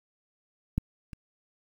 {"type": "clicks", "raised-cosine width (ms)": 5, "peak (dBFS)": [-13, -29], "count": 2, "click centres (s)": [0.78, 1.132], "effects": ["8-bit"]}